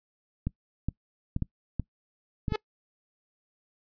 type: clicks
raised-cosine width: 5 ms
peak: -16 dBFS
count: 7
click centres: 0.47 / 0.886 / 1.364 / 1.423 / 1.797 / 2.482 / 2.522 s
type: tone with exponential growth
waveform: sawtooth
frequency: 430 Hz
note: A4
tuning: 40 cents flat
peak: -21 dBFS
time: 2.48-2.56 s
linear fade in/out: 5 ms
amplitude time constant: 16 ms
effects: noise-tail reverb RT60 0.1 s tail -23 dB re dry + resampled to 11025 Hz